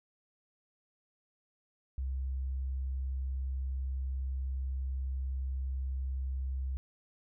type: tone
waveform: sine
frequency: 65.9 Hz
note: C2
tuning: 13 cents sharp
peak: -32 dBFS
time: 1.98-6.77 s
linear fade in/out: 0 ms
effects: none